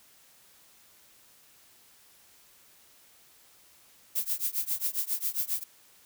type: noise with tremolo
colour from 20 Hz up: violet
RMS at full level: -27 dBFS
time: 4.15-5.64 s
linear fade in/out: 10 ms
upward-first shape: triangle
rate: 7.4 Hz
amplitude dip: 100%
effects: white hiss -59 dBFS RMS until 6.05 s